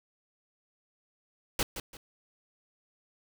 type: noise with echo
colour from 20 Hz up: pink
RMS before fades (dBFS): -28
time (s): 1.59-1.63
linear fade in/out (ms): 2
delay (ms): 170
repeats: 2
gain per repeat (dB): -10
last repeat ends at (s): 1.97
effects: none